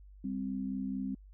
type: tone pair together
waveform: sine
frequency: 197.06 / 261.6 Hz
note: G3 / C4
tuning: +9 / 0 cents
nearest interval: perfect fourth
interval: 491 cents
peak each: -36 / -36 dBFS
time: 0.24-1.15 s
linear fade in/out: 5 ms
effects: added 49 Hz sine -51 dBFS peak until 1.33 s